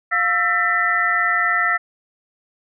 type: tone cluster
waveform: sine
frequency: 707 / 1338 / 1795 / 1988 Hz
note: F5 / E6 / A6 / B6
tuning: +21 / +25 / +34 / +11 cents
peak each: -27 / -20 / -20 / -21 dBFS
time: 0.11-1.78 s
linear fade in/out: 20 ms
effects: none